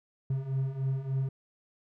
triangle beating tone pair, 131.7 / 135.1 Hz, C3 / C#3, +12 / -44 cents, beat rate 3.4 Hz, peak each -32 / -28 dBFS, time 0.3-1.29 s, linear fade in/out 5 ms, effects none

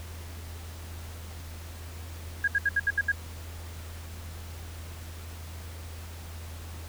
sine tone bursts, 1638 Hz, G#6, 24 cents flat, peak -21 dBFS, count 7, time 2.44-3.119 s, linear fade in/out 5 ms, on 37 ms, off 70 ms, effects added 82 Hz sine -39 dBFS peak until 6.88 s + pink hiss -47 dBFS RMS until 6.88 s

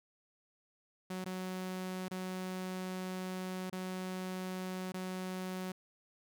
sawtooth tone with dropouts, 185.3 Hz, F#3, 3 cents sharp, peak -34 dBFS, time 1.1-5.72 s, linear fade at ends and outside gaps 5 ms, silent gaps 1.244-1.259 / 2.083-2.111 / 3.699-3.726 / 4.921-4.94 s, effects none

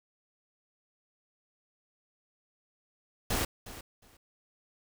pink noise with echo, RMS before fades -30 dBFS, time 3.3-3.45 s, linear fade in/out 5 ms, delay 360 ms, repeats 2, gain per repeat -15 dB, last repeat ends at 4.17 s, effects none

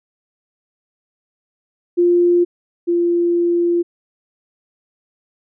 sine tone pair in turn, 349.8 / 345.2 Hz, F4 / F4, +3 / -20 cents, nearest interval unison, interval 23 cents, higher first, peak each -10 / -13 dBFS, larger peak first, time 1.97-2.45 / 2.87-3.83 s, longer second, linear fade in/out 20 ms, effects none

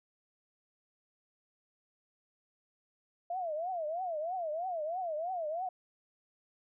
sine tone with vibrato, 674 Hz, E5, 38 cents sharp, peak -33 dBFS, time 3.3-5.69 s, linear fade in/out 5 ms, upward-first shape triangle, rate 3.1 Hz, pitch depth 230 cents each way, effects none

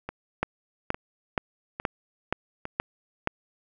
two click trains, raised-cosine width 0.5 ms, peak -9 / -18 dBFS, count 7 / 4, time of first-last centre 0.43-3.274 / 0.09-2.654 s, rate 2.11 / 1.17 Hz, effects none

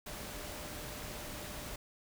sine tone in noise, 598 Hz, D5, 31 cents sharp, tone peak -53 dBFS, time 0.06-1.76 s, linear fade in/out 5 ms, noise pink, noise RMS -44 dBFS, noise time 0.06-1.76 s, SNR -12 dB, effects none

